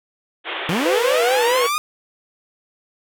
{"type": "band-pass noise", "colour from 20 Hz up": "white", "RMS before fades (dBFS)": -27, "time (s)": [0.44, 1.7], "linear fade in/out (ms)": 50, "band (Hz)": [310, 3500], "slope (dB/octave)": 96}
{"type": "linear sweep", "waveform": "sawtooth", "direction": "up", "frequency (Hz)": [149.1, 1244.5], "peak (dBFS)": -15, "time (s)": [0.69, 1.78], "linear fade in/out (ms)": 0}
{"type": "tone with vibrato", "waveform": "triangle", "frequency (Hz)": 493.9, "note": "B4", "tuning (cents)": 0, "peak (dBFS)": -15, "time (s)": [0.85, 1.67], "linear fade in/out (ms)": 10, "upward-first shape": "triangle", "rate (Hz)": 4.6, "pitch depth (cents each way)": 95}
{"effects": []}